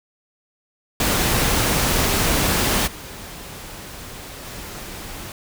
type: noise with level steps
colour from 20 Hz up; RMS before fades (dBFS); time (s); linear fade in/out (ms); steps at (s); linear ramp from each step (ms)
pink; -19 / -36 / -34; 1-5.32; 2; 2.86 / 4.44; 20
effects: none